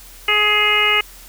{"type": "harmonic tone with a mistuned harmonic", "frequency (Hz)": 420, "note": "G#4", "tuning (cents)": 19, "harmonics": [1, 2, 3, 4, 5, 6, 7], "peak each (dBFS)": [-25, -27, -21, -27, -17, -20, -18], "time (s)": [0.28, 1.01], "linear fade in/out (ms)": 5, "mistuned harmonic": 7, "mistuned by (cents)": -24, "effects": ["added 41 Hz sine -42 dBFS peak until 1.28 s", "white hiss -42 dBFS RMS until 1.28 s"]}